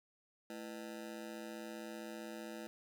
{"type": "ring-modulated tone", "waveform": "25% pulse", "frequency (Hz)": 276.4, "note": "C#4", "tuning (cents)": -5, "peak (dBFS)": -38, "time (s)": [0.5, 2.67], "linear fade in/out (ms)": 0, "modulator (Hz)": 57.7, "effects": []}